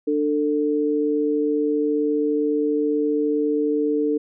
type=tone pair together; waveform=sine; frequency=296.8 / 446.3 Hz; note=D4 / A4; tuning=+18 / +25 cents; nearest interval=perfect fifth; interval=707 cents; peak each=-21 dBFS; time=0.07-4.18 s; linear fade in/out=10 ms; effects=none